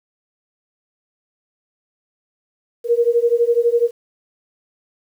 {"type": "beating tone pair", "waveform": "sine", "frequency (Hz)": [466.2, 478.2], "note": ["A#4", "A#4"], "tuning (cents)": [0, 44], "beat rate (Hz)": 12, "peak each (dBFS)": -16, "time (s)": [2.84, 3.91], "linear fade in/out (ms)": 50, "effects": ["8-bit"]}